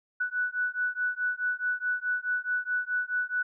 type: beating tone pair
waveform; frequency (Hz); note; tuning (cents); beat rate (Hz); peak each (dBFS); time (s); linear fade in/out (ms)
sine; 1480 / 1484.7; F#6 / F#6; 0 / +6; 4.7; -30; 0.2-3.43; 10
effects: none